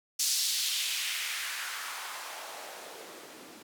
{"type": "noise with band-pass filter sweep", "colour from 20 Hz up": "blue", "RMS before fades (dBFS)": -35, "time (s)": [0.19, 3.63], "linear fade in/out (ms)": 10, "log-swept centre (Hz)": [5500, 260], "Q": 1.6, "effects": []}